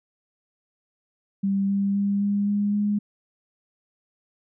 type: tone with pitch steps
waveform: sine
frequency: 196.6 / 198.54 / 200.5 / 202.5 / 204.5 / 206.5 Hz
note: G3 / G3 / G3 / G#3 / G#3 / G#3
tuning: +5 / +22 / +39 / -43 / -26 / -10 cents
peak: -20 dBFS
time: 1.43-2.99 s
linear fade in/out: 10 ms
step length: 260 ms
effects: none